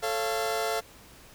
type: chord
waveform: sawtooth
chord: A augmented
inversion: none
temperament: just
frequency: 440 / 550 / 687.5 Hz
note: A4 / C#5 / E#5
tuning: 0 / -14 / -27 cents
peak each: -27 / -31 / -26 dBFS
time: 0.02-0.81 s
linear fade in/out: 20 ms
effects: pink hiss -52 dBFS RMS until 1.34 s